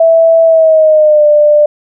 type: tone with pitch glide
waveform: sine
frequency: 657 to 595.6 Hz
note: E5 to D5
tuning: -6 to +24 cents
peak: -3 dBFS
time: 0-1.66 s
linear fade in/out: 5 ms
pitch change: -170 cents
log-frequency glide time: 0.44-1.26 s
effects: none